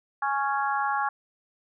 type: harmonic tone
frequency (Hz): 277.2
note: C#4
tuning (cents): 0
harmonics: 3 / 4 / 5 / 6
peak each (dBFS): -27 / -29 / -31 / -33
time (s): 0.22-1.09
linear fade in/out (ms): 5
effects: none